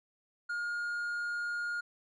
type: tone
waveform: triangle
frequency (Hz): 1423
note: F6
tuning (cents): +32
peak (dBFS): -31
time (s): 0.49-1.81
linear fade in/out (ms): 10
effects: resampled to 24000 Hz